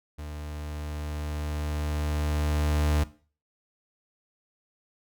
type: tone with level ramp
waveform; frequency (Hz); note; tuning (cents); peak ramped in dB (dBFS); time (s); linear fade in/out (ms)
40% pulse; 75; D2; +37; -35 to -20; 0.18-3.04; 10
effects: noise-tail reverb RT60 0.4 s tail -17 dB re dry